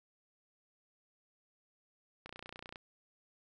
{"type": "click train", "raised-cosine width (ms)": 0.3, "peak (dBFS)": -30, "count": 16, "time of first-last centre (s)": [2.26, 2.758], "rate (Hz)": 30.1, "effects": []}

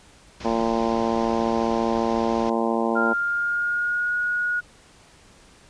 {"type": "low-pass noise", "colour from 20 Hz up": "pink", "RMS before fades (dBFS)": -37, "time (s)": [0.4, 2.5], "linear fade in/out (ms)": 5, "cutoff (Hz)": 6200, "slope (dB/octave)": 48}
{"type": "harmonic tone", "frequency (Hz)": 114.5, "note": "A#2", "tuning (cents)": -31, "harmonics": [2, 3, 4, 5, 6, 7, 8, 9], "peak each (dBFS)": [-25, -27, -28, -29, -30, -30, -31, -32], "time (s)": [0.44, 3.14], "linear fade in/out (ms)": 20}
{"type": "tone with pitch glide", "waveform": "sine", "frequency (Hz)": [1396.9, 1448.7], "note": ["F6", "F#6"], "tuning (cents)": [0, -37], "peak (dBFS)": -21, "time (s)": [2.95, 4.61], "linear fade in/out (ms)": 20, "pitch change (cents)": 63, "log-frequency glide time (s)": [3.11, 4.16]}
{"effects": ["pink hiss -52 dBFS RMS until 5.69 s", "resampled to 22050 Hz"]}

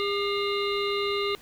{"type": "harmonic tone with a mistuned harmonic", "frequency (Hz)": 403.2, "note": "G4", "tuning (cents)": 49, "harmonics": [1, 3, 5, 7, 9, 10], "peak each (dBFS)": [-27, -32, -34, -35, -37, -37], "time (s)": [0, 1.35], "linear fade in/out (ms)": 0, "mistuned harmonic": 5, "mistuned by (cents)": 85, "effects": ["pink hiss -52 dBFS RMS until 1.41 s"]}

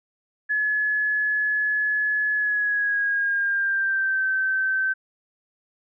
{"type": "tone with pitch glide", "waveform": "sine", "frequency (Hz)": [1704, 1544.6], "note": ["G#6", "G6"], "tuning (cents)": [44, -26], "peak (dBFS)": -20, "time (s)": [0.49, 4.94], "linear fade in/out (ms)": 20, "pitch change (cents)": -170, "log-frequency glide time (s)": [2.34, 4.25], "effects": []}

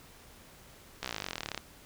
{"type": "slowing click train", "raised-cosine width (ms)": 0.2, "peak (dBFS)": -17, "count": 26, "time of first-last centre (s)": [1.03, 1.577], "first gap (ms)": 15, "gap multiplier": 1.03, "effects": ["pink hiss -55 dBFS RMS until 1.85 s"]}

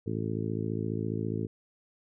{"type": "harmonic tone", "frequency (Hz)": 54.7, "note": "A1", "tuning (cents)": -9, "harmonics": [2, 3, 4, 5, 6, 7, 8], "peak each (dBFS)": [-34, -36, -37, -38, -39, -39, -40], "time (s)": [0.06, 1.47], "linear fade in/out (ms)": 10, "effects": []}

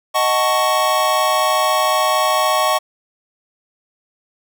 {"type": "chord", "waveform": "square", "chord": "D# half-diminished seventh", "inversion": "none", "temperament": "equal with one note detuned", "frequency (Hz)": [622.3, 746.4, 880, 1108.7], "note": ["D#5", "F#5", "A5", "C#6"], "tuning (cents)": [0, 15, 0, 0], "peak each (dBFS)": [-20, -22, -24, -18], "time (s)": [0.14, 2.79], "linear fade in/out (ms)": 20, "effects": []}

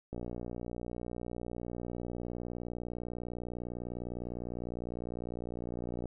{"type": "click train", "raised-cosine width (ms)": 2, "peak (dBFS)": -26, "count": 356, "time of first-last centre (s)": [0.13, 6.057], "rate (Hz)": 59.9, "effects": []}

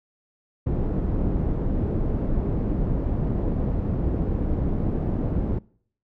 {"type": "low-pass noise", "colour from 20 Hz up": "pink", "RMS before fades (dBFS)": -24, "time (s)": [0.66, 5.59], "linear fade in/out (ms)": 10, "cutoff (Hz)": 360, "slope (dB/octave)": 12, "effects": ["noise-tail reverb RT60 0.6 s tail -24 dB re dry"]}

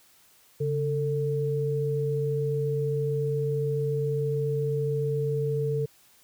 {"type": "tone pair together", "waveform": "sine", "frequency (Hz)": [140.6, 446.4], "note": ["C#3", "A4"], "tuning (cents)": [25, 25], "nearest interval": "octave + minor sixth", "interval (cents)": 2000, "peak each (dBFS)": -27, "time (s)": [0.6, 5.86], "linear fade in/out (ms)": 10, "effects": ["white hiss -59 dBFS RMS until 6.23 s"]}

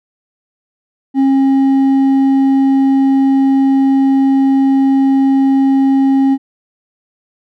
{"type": "tone with hard clipping", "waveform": "sine", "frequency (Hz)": 270.3, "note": "C#4", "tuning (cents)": -44, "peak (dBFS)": -9, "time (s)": [1.14, 6.38], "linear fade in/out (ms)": 50, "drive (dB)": 4, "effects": []}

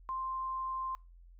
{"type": "tone", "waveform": "sine", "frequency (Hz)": 1048, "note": "C6", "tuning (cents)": 2, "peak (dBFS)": -34, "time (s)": [0.09, 0.95], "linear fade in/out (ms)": 0, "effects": ["noise-tail reverb RT60 0.3 s tail -26 dB re dry", "added 43 Hz sine -53 dBFS peak until 1.39 s"]}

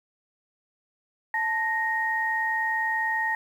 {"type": "tone pair together", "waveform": "sine", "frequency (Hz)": [880, 1864.7], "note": ["A5", "A#6"], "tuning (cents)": [0, 0], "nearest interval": "octave + minor second", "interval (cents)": 1300, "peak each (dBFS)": [-28, -25], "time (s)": [1.34, 3.35], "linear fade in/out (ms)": 2, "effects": ["9-bit"]}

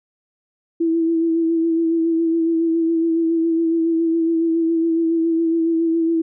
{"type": "tone with vibrato", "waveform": "sine", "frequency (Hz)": 329.6, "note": "E4", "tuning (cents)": 0, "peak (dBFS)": -15, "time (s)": [0.8, 6.22], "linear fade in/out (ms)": 10, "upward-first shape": "sine", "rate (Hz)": 7.2, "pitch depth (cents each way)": 26, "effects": []}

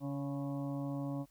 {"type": "harmonic tone with a mistuned harmonic", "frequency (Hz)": 140.2, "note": "C#3", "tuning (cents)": 20, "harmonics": [1, 2, 4, 5, 6, 7, 8], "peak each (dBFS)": [-39, -38, -46, -52, -55, -55, -55], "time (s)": [0, 1.26], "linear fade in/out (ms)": 50, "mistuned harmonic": 8, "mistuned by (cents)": -35, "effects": ["added 43 Hz sine -70 dBFS peak until 1.3 s", "white hiss -71 dBFS RMS until 1.3 s"]}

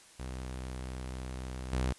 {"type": "tone with level steps", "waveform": "sawtooth", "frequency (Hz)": 63.8, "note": "C2", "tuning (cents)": -43, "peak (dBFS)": [-34, -25], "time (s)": [0.19, 1.93], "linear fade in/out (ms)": 10, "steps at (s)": 1.73, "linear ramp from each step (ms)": 2, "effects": ["white hiss -57 dBFS RMS until 1.98 s", "resampled to 24000 Hz"]}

